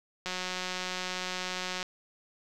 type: click train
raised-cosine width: 0.2 ms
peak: -17 dBFS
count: 288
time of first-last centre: 0.26-1.828 s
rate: 183 Hz
effects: none